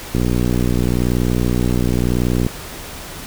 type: click train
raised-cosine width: 3 ms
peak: -5 dBFS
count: 142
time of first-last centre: 0.15-2.465 s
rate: 60.9 Hz
effects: pink hiss -32 dBFS RMS until 3.26 s